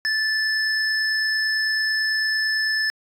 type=tone pair together; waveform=sine; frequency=1750 / 5221 Hz; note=A6 / E8; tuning=-10 / -17 cents; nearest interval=octave + perfect fifth; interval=1893 cents; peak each=-19 / -23 dBFS; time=0.05-2.9 s; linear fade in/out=0 ms; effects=tanh soft clip ceiling -16 dBFS